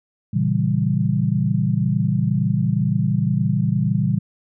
sine chord, A# diminished seventh, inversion none, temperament equal, 116.54 / 138.59 / 164.81 / 196 Hz, A#2 / C#3 / E3 / G3, 0 / 0 / 0 / 0 cents, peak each -22 dBFS, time 0.33-4.19 s, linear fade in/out 10 ms, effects none

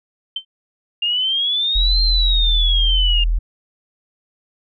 sine tone with exponential decay, 3101 Hz, G7, 19 cents flat, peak -17 dBFS, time 0.36-0.45 s, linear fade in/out 5 ms, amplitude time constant 18 ms
sine exponential two-way sweep, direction up then down, 2800 to 4186 to 2800 Hz, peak -16 dBFS, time 1.02-3.24 s, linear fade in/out 5 ms, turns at 2.02 s
sine tone, 41.2 Hz, E1, in tune, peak -14 dBFS, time 1.75-3.39 s, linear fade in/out 10 ms
effects none

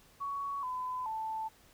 sine tone with pitch steps, 1119 / 1010 / 881 Hz, C#6 / B5 / A5, +16 / +39 / +2 cents, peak -34 dBFS, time 0.2-1.49 s, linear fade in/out 20 ms, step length 430 ms, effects pink hiss -62 dBFS RMS until 1.73 s

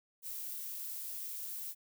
violet noise, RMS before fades -42 dBFS, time 0.22-1.75 s, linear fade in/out 50 ms, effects none

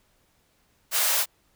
white high-pass noise, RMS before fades -23 dBFS, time 0.91-1.26 s, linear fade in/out 50 ms, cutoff 510 Hz, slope 48 dB/octave, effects pink hiss -66 dBFS RMS until 1.55 s

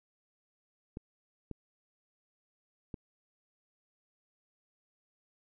clicks, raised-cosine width 3 ms, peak -27 dBFS, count 3, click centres 0.971 / 1.513 / 2.942 s, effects none

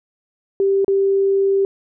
sine tone with dropouts, 392 Hz, G4, in tune, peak -13 dBFS, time 0.6-1.65 s, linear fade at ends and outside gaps 1 ms, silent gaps 0.846-0.88 s, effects none

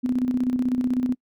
sine tone with tremolo, 251.3 Hz, B3, 30 cents sharp, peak -18 dBFS, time 0.03-1.15 s, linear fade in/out 20 ms, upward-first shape square, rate 16 Hz, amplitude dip 55%, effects noise-tail reverb RT60 0.1 s tail -24 dB re dry

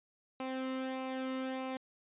sawtooth tone with flanger, 261.2 Hz, C4, 3 cents flat, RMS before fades -38 dBFS, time 0.4-1.77 s, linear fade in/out 2 ms, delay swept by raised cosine 0.58 to 1.23 ms, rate 1.6 Hz, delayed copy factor -0.55, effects resampled to 8000 Hz

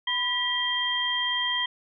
sine tone cluster, 998 / 1946 / 3189 Hz, B5 / B6 / G7, +18 / -26 / +29 cents, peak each -32 / -29 / -26 dBFS, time 0.07-1.66 s, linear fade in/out 5 ms, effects none

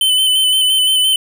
square tone with vibrato, 3043 Hz, F#7, 48 cents sharp, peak -11 dBFS, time 0.01-1.16 s, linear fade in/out 2 ms, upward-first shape square, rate 5.8 Hz, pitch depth 22 cents each way, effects none

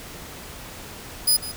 15% pulse tone with echo, 4978 Hz, D#8, in tune, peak -9 dBFS, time 1.27-1.37 s, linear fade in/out 10 ms, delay 150 ms, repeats 1, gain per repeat -15 dB, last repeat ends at 1.52 s, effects pink hiss -39 dBFS RMS until 1.56 s

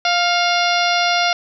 harmonic tone with a mistuned harmonic, 698.5 Hz, F5, in tune, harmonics 1 / 2 / 3 / 4 / 5 / 6 / 7 / 8, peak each -18 / -21 / -23 / -24 / -25 / -26 / -26 / -27 dBFS, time 0.05-1.33 s, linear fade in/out 2 ms, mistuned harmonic 3, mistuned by +44 cents, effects none

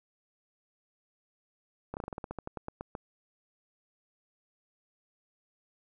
slowing click train, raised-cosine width 1 ms, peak -23 dBFS, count 15, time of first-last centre 1.94-2.952 s, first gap 29 ms, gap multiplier 1.13, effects none

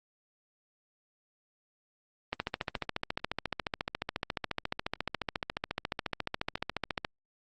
click train, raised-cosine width 0.3 ms, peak -15 dBFS, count 68, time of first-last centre 2.33-7.048 s, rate 14.2 Hz, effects Opus 24 kbps

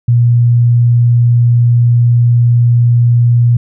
sine tone, 119.6 Hz, A#2, 45 cents sharp, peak -5 dBFS, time 0.08-3.57 s, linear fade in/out 5 ms, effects none

